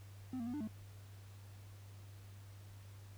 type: tone with pitch steps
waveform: triangle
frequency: 256.6 / 230.8 / 244.5 / 296.7 / 216.3 Hz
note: C4 / A#3 / B3 / D4 / A3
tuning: -34 / -17 / -17 / +18 / -29 cents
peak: -37 dBFS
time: 0.33-0.675 s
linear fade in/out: 2 ms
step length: 69 ms
effects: added 99 Hz sine -52 dBFS peak until 3.17 s + pink hiss -64 dBFS RMS until 3.17 s